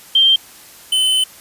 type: tone pair in turn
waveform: sine / square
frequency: 3157 / 3041 Hz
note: G7 / F#7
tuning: +12 / +47 cents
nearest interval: minor second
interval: 65 cents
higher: first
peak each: -8 / -13 dBFS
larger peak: first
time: 0.15-0.36 / 0.92-1.24 s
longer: second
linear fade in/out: 5 ms
effects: white hiss -41 dBFS RMS until 1.4 s + resampled to 32000 Hz